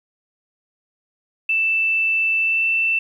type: tone with pitch glide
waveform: sine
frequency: 2652 to 2669 Hz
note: E7 to E7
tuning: +10 to +21 cents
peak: -16 dBFS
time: 1.49-2.99 s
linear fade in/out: 5 ms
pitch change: +11 cents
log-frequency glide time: 2.39-2.66 s
effects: 9-bit